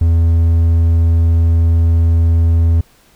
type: tone with hard clipping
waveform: triangle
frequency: 83.2 Hz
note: E2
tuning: 17 cents sharp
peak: -9 dBFS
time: 0.01-2.81 s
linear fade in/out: 5 ms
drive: 6 dB
effects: pink hiss -50 dBFS RMS until 3.15 s